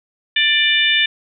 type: harmonic tone with a mistuned harmonic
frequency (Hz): 590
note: D5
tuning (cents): +8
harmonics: 3 / 4 / 5 / 6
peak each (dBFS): -18 / -18 / -18 / -18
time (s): 0.36-1.06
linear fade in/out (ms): 5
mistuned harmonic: 6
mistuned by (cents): +16
effects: none